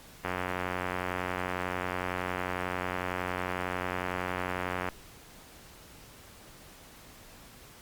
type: click train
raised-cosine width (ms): 0.5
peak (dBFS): -16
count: 423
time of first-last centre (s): 0.25-4.887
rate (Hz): 91
effects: pink hiss -52 dBFS RMS until 7.81 s + Opus 48 kbps